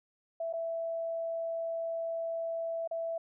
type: tone with dropouts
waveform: sine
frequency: 662 Hz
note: E5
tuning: 7 cents sharp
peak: -32 dBFS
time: 0.4-3.18 s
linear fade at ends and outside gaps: 5 ms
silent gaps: 0.528-0.535 / 2.876-2.911 s
effects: none